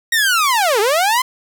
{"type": "linear two-way sweep", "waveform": "sawtooth", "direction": "down then up", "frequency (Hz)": [1898, 392, 1049], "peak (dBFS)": -9, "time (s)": [0.12, 1.22], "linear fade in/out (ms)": 5, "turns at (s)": 0.8, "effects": []}